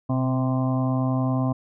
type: harmonic tone with a mistuned harmonic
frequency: 130 Hz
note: C3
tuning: 11 cents flat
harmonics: 1 / 2 / 4 / 5 / 6 / 7 / 8 / 9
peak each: -23 / -24 / -38 / -32 / -36 / -44 / -34 / -47 dBFS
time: 0.09-1.53 s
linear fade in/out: 10 ms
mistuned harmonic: 1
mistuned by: -28 cents
effects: none